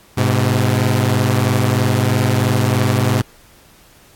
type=tone pair together; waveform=sawtooth; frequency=104.14 / 127.2 Hz; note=G#2 / C3; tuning=+5 / -48 cents; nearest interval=minor third; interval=347 cents; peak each=-12 dBFS; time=0.17-3.22 s; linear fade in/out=10 ms; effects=pink hiss -48 dBFS RMS until 4.15 s + AAC 64 kbps